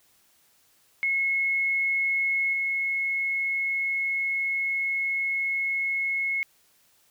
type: tone with level steps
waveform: sine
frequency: 2177 Hz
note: C#7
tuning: 32 cents flat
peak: -22 / -24 dBFS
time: 1.03-6.43 s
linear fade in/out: 0 ms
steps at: 2.53 s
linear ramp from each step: 2 ms
effects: white hiss -63 dBFS RMS until 7.1 s